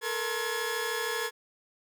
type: tone cluster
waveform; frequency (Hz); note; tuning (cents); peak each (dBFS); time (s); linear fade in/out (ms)
sawtooth; 440.1 / 473.1 / 1068 / 1696; A4 / A#4 / C6 / G#6; 0 / +26 / +35 / +36; -32 / -31 / -35 / -30; 0.01-1.31; 50
effects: none